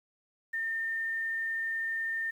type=tone; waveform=sine; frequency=1812 Hz; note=A#6; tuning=50 cents flat; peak=-30 dBFS; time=0.53-2.31 s; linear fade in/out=10 ms; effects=10-bit